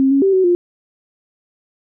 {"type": "tone with pitch steps", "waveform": "sine", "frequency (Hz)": [267.9, 275.5, 388.4, 375.6, 351.6], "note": ["C4", "C#4", "G4", "F#4", "F4"], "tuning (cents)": [41, -11, -16, 26, 12], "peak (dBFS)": -10, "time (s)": [0, 0.55], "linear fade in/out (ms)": 0, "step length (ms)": 110, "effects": []}